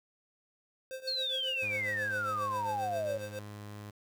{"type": "tone with tremolo", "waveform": "square", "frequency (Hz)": 523.3, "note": "C5", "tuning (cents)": 0, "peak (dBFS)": -37, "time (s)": [0.91, 3.39], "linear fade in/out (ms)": 0, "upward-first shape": "triangle", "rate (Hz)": 7.4, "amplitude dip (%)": 90}
{"type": "exponential sweep", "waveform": "sine", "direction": "down", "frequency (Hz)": [4434, 541], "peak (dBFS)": -31, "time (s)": [1.07, 3.18], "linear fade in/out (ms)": 10}
{"type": "tone", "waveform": "sawtooth", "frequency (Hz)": 103.83, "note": "G#2", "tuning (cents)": 0, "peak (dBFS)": -39, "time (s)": [1.62, 3.91], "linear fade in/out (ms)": 10}
{"effects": ["10-bit"]}